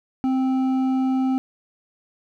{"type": "tone with hard clipping", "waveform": "sine", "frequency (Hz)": 261.6, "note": "C4", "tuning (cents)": 0, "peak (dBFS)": -20, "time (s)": [0.24, 1.38], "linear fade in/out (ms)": 0, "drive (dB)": 7, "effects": []}